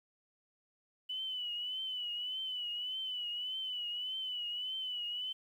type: tone with vibrato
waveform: sine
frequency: 2982 Hz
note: F#7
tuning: 13 cents sharp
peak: -36 dBFS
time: 1.09-5.33 s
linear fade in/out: 10 ms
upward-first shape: triangle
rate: 1.7 Hz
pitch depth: 76 cents each way
effects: 11-bit